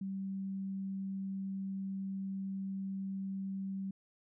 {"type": "tone", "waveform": "sine", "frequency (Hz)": 193.5, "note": "G3", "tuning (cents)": -22, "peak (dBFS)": -36, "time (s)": [0.01, 3.91], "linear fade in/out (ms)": 5, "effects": []}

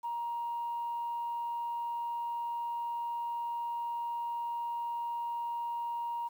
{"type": "tone", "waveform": "sine", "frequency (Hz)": 942, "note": "A#5", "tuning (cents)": 18, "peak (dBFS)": -32, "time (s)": [0.03, 6.29], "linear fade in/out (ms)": 20, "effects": ["tanh soft clip ceiling -29 dBFS", "10-bit"]}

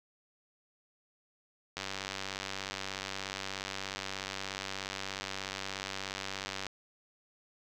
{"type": "click train", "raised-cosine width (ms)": 0.2, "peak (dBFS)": -19, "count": 475, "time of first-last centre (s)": [1.77, 6.667], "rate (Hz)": 96.8, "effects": []}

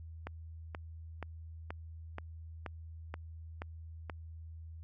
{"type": "click train", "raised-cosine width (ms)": 0.5, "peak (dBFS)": -25, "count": 9, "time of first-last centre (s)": [0.27, 4.098], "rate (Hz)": 2.09, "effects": ["added 81 Hz sine -45 dBFS peak until 4.83 s"]}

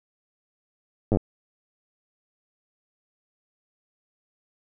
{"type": "slowing click train", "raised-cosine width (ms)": 2, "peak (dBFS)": -9, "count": 6, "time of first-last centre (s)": [1.12, 1.171], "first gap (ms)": 9, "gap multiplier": 1.06, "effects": []}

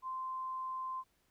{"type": "tone", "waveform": "sine", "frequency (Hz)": 1040, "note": "C6", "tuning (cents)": -11, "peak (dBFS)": -37, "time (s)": [0.02, 1.04], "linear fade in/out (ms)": 50, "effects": ["pink hiss -75 dBFS RMS until 1.3 s"]}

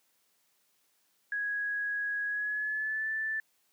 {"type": "tone with pitch glide", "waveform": "sine", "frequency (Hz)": [1661.2, 1760], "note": ["G#6", "A6"], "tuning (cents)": [0, 0], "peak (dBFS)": -30, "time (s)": [1.32, 3.4], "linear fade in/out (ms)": 2, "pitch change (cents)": 100, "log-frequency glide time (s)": [2.26, 3.09], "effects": ["white hiss -72 dBFS RMS until 3.72 s", "high-pass 150 Hz 12 dB/octave"]}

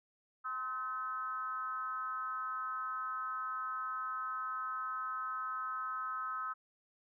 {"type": "tone with frequency modulation", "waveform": "sine", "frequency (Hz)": 1281, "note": "E6", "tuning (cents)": -50, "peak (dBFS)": -36, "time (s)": [0.44, 6.54], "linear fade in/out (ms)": 20, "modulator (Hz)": 241, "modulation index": 0.67, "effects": []}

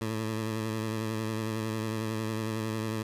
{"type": "tone with vibrato", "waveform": "15% pulse", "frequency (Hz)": 110, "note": "A2", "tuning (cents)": 0, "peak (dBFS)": -24, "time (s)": [0.01, 3.03], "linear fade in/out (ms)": 5, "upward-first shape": "sine", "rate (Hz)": 11, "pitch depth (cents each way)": 35, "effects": ["resampled to 32000 Hz", "11-bit"]}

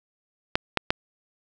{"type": "clicks", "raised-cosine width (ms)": 0.3, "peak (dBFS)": -4, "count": 3, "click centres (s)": [0.555, 0.773, 0.905], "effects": []}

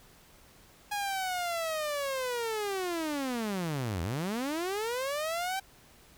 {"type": "linear two-way sweep", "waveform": "sawtooth", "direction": "down then up", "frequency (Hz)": [830.6, 79.2, 784], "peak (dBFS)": -27, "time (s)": [0.91, 5.6], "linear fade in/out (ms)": 10, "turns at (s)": 4.02, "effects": ["pink hiss -58 dBFS RMS until 6.17 s"]}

